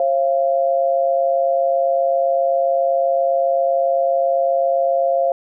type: tone pair together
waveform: sine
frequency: 539 / 686.6 Hz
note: C#5 / F5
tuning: -49 / -30 cents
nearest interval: major third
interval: 419 cents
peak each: -17 dBFS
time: 0-5.32 s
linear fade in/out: 2 ms
effects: none